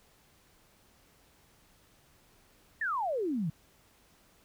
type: exponential sweep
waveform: sine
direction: down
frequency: 1864.7 to 146.83 Hz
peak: -29 dBFS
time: 2.81-3.5 s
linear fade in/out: 5 ms
effects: pink hiss -64 dBFS RMS until 4.44 s